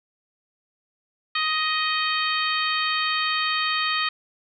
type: harmonic tone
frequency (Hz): 625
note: D#5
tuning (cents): +8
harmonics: 2 / 3 / 4 / 5 / 6 / 7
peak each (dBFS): -26 / -28 / -29 / -30 / -31 / -31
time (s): 1.35-4.09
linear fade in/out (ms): 5
effects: none